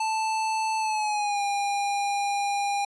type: tone with pitch glide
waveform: square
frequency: 880 to 807 Hz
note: A5 to G#5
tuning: 0 to -50 cents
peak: -25 dBFS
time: 0-2.85 s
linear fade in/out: 5 ms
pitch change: -150 cents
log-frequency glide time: 0.79-1.42 s
effects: resampled to 22050 Hz